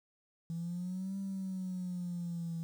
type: exponential two-way sweep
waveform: triangle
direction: up then down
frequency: 164.81 to 196 to 164.81 Hz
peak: -32 dBFS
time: 0.5-2.63 s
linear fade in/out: 0 ms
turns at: 1.18 s
effects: tanh soft clip ceiling -33 dBFS + 10-bit